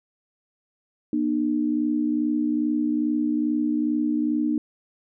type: tone pair together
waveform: sine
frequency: 239.9 / 302.3 Hz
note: A#3 / D#4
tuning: +50 / -50 cents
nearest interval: major third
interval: 400 cents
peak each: -25 / -22 dBFS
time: 1.13-4.58 s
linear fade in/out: 2 ms
effects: none